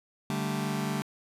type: chord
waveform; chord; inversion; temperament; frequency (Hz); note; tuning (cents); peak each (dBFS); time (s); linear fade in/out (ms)
sawtooth; D suspended fourth; none; just; 146.83 / 195.78 / 220.2; D3 / G3 / A3; 0 / -2 / +2; -29; 0.3-1.02; 0
effects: resampled to 32000 Hz